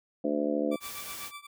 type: harmonic tone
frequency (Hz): 73.42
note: D2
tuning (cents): 0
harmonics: 3 / 4 / 5 / 6 / 7 / 8 / 9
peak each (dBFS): -34 / -30 / -36 / -39 / -31 / -41 / -37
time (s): 0.24-0.76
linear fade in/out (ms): 5
type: tone with tremolo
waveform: 20% pulse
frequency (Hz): 1164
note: D6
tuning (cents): -16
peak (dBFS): -34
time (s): 0.71-1.47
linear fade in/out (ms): 10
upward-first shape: triangle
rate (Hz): 8.1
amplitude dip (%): 95
type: noise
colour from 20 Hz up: white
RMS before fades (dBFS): -41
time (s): 0.8-1.32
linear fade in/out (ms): 50
effects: none